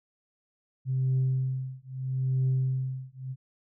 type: tone with tremolo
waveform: sine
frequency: 130.7 Hz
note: C3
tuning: 1 cent flat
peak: -20 dBFS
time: 0.85-3.36 s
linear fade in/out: 50 ms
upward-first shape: triangle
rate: 0.77 Hz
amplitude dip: 100%
effects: tanh soft clip ceiling -20 dBFS